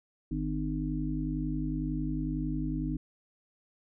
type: harmonic tone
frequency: 51 Hz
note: G#1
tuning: 31 cents flat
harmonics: 1 / 3 / 5 / 6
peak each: -35 / -35 / -35 / -35 dBFS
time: 0.31-2.97 s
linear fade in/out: 5 ms
effects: none